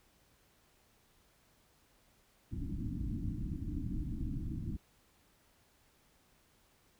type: low-pass noise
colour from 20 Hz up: pink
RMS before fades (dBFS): -38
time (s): 2.51-4.77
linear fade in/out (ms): 10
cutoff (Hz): 320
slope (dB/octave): 96
effects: pink hiss -69 dBFS RMS until 6.99 s